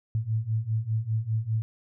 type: beating tone pair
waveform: sine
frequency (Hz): 108.2 / 113.2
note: A2 / A2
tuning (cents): -29 / +50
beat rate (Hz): 5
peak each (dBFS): -29 / -27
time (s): 0.15-1.62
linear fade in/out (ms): 0
effects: none